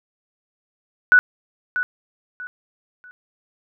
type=tone with echo; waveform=sine; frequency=1480 Hz; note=F#6; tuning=in tune; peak=-8 dBFS; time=1.12-1.19 s; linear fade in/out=0 ms; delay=640 ms; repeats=3; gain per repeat=-11 dB; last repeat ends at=3.11 s; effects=none

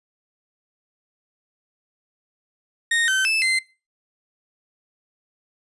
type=tone with pitch steps; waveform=35% pulse; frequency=1853 / 1539 / 2629 / 2070 Hz; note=A#6 / G6 / E7 / C7; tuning=-11 / -32 / -5 / -19 cents; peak=-16 dBFS; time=2.91-3.59 s; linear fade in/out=5 ms; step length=170 ms; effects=noise-tail reverb RT60 0.3 s tail -21 dB re dry + resampled to 24000 Hz

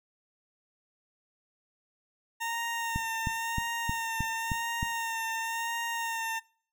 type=tone with vibrato; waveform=20% pulse; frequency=917 Hz; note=A#5; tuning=29 cents flat; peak=-26 dBFS; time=2.4-6.4 s; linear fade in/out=20 ms; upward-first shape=sine; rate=0.95 Hz; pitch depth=28 cents each way
type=click train; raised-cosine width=5 ms; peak=-19 dBFS; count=7; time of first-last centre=2.96-4.829 s; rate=3.21 Hz
effects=noise-tail reverb RT60 0.5 s tail -23 dB re dry

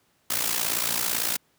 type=noise with amplitude modulation; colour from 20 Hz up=white; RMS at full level=-23 dBFS; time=0.3-1.37 s; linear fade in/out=5 ms; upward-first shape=sine; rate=57.9 Hz; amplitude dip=75%; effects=pink hiss -66 dBFS RMS until 1.58 s + high-pass 100 Hz 12 dB/octave

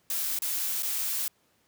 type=noise with dropouts; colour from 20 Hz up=blue; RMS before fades=-30 dBFS; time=0.1-1.28 s; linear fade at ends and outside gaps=2 ms; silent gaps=0.389-0.42 / 0.824-0.83 s; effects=pink hiss -68 dBFS RMS until 1.67 s + high-pass 100 Hz 12 dB/octave

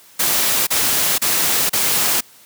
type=noise bursts; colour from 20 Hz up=white; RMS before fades=-17 dBFS; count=4; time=0.19-2.209 s; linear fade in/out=10 ms; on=480 ms; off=33 ms; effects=white hiss -47 dBFS RMS until 2.45 s + high-pass 100 Hz 12 dB/octave

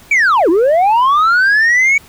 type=linear two-way sweep; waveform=sine; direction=down then up; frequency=2367 to 311.1 to 2256 Hz; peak=-5 dBFS; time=0.11-1.98 s; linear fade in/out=5 ms; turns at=0.49 s; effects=tanh soft clip ceiling -7 dBFS + pink hiss -42 dBFS RMS until 2.08 s

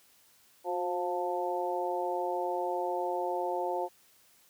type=harmonic tone with a mistuned harmonic; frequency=176.7 Hz; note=F3; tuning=21 cents sharp; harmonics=2 / 3 / 4 / 5; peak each=-35 / -35 / -35 / -35 dBFS; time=0.64-3.89 s; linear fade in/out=50 ms; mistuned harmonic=2; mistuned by=+35 cents; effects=white hiss -63 dBFS RMS until 4.49 s + high-pass 60 Hz 12 dB/octave

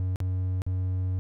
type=tone with dropouts; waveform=triangle; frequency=92.5 Hz; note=F#2; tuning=in tune; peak=-23 dBFS; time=0-1.19 s; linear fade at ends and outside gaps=0 ms; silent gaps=0.159-0.203 / 0.619-0.665 s; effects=none

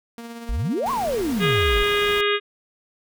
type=tone with tremolo; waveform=sawtooth; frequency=233.1 Hz; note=A#3; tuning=in tune; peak=-29 dBFS; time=0.18-1.54 s; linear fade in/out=0 ms; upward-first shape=sine; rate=17 Hz; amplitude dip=35%
type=exponential two-way sweep; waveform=sine; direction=up then down; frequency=41.2 to 1135 to 41.2 Hz; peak=-21 dBFS; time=0.49-1.83 s; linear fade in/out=0 ms; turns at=0.91 s
type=noise; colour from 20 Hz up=pink; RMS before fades=-35 dBFS; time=0.86-2.21 s; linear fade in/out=2 ms
type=harmonic tone; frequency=410.9 Hz; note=G#4; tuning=18 cents flat; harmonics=1 / 3 / 4 / 5 / 6 / 7 / 8 / 9; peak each=-21 / -26 / -27 / -28 / -29 / -29 / -30 / -31 dBFS; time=1.39-2.4 s; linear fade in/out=50 ms
effects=none

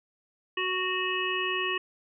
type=harmonic tone with a mistuned harmonic; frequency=370 Hz; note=F#4; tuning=in tune; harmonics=1 / 3 / 5 / 7 / 8; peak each=-33 / -33 / -33 / -33 / -33 dBFS; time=0.57-1.78 s; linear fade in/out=5 ms; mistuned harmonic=8; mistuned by=-27 cents; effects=none

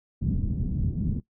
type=low-pass noise; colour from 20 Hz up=white; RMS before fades=-27 dBFS; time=0.21-1.2 s; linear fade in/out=5 ms; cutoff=190 Hz; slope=24 dB/octave; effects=noise-tail reverb RT60 0.1 s tail -18 dB re dry

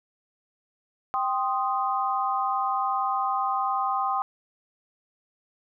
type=chord; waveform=sine; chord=C minor; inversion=second; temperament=equal; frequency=784 / 1046.5 / 1244.5 Hz; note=G5 / C6 / Eb6; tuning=0 / 0 / 0 cents; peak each=-27 / -28 / -28 dBFS; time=1.14-4.22 s; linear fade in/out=0 ms; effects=none

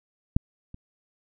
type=clicks; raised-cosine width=5 ms; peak=-7 / -28 dBFS; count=2; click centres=0.365 / 0.744 s; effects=none

